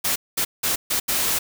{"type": "noise bursts at uneven times", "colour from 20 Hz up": "white", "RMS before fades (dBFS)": -22, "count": 5, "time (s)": [[0.04, 0.16], [0.37, 0.45], [0.63, 0.76], [0.9, 1], [1.08, 1.39]], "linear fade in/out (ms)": 10, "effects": []}